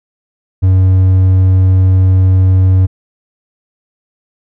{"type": "tone", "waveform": "triangle", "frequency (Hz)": 93.6, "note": "F#2", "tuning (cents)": 20, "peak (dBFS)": -3, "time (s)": [0.62, 2.87], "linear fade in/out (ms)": 20, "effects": []}